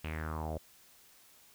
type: tone with low-pass filter sweep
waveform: sawtooth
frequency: 78.7 Hz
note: D#2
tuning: 20 cents sharp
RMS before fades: -38 dBFS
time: 0.04-0.58 s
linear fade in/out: 5 ms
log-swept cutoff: 2800 to 560 Hz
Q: 5
effects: white hiss -61 dBFS RMS until 1.54 s